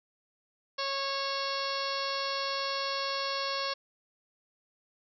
harmonic tone with a mistuned harmonic, 549 Hz, C#5, 17 cents flat, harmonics 1 / 2 / 3 / 4 / 5 / 6 / 7 / 8 / 9 / 10, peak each -37 / -35 / -41 / -44 / -42 / -42 / -44 / -37 / -44 / -42 dBFS, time 0.78-3.74 s, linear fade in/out 10 ms, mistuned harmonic 6, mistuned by +37 cents, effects none

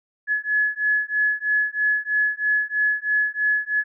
sine beating tone pair, 1700 / 1703.1 Hz, G#6 / G#6, +40 / +43 cents, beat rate 3.1 Hz, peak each -22 dBFS, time 0.27-3.84 s, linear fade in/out 50 ms, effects none

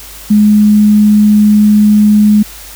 sine tone, 210 Hz, G#3, 19 cents sharp, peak -3 dBFS, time 0.3-2.43 s, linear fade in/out 10 ms, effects added 50 Hz sine -35 dBFS peak until 2.75 s + white hiss -31 dBFS RMS until 2.75 s

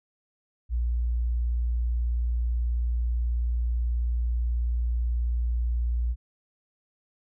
sine tone, 59.2 Hz, A#1, 27 cents sharp, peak -23 dBFS, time 0.69-6.16 s, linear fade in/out 50 ms, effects none

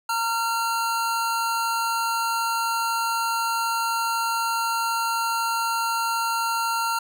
square tone pair together, 918.4 / 1376 Hz, A#5 / F6, -26 / -26 cents, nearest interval perfect fifth, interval 700 cents, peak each -26 dBFS, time 0.09-6.99 s, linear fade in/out 5 ms, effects none

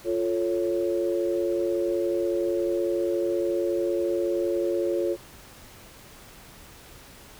sine chord, F augmented, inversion none, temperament equal, 349.2 / 440 / 554.4 Hz, F4 / A4 / C#5, 0 / 0 / 0 cents, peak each -25 / -30 / -28 dBFS, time 0.04-5.17 s, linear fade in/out 50 ms, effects pink hiss -48 dBFS RMS until 7.39 s

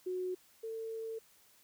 sine tone pair in turn, 366.8 / 448.3 Hz, F#4 / A4, -15 / +32 cents, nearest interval minor third, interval 347 cents, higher second, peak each -34 / -38 dBFS, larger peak first, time 0.06-0.35 / 0.63-1.19 s, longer second, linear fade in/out 10 ms, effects white hiss -65 dBFS RMS until 1.63 s

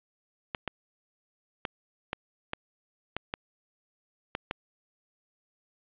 clicks, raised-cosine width 0.3 ms, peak -14 dBFS, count 9, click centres 0.548 / 0.677 / 1.652 / 2.131 / 2.534 / 3.166 / 3.339 / 4.351 / 4.511 s, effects resampled to 8000 Hz + 8-bit

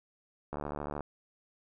click train, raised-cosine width 1 ms, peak -23 dBFS, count 36, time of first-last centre 0.53-1.007 s, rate 73.4 Hz, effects none

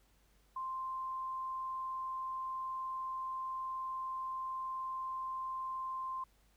sine tone, 1046.5 Hz, C6, in tune, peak -37 dBFS, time 0.56-6.24 s, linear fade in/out 5 ms, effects added 50 Hz sine -69 dBFS peak until 6.56 s + pink hiss -72 dBFS RMS until 6.56 s

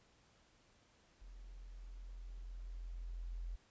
sine tone with level ramp, 42.97 Hz, F1, 27 cents flat, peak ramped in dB -51 to -40 dBFS, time 1.21-3.56 s, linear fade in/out 10 ms, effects pink hiss -70 dBFS RMS until 3.7 s + resampled to 16000 Hz

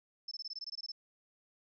sine tone bursts, 5274 Hz, E8, in tune, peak -39 dBFS, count 12, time 0.28-0.919 s, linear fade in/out 5 ms, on 34 ms, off 21 ms, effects none

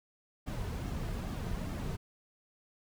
brown noise with flanger, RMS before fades -37 dBFS, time 0.46-1.97 s, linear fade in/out 20 ms, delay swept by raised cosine 2 to 3.7 ms, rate 2.4 Hz, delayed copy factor -0.5, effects none

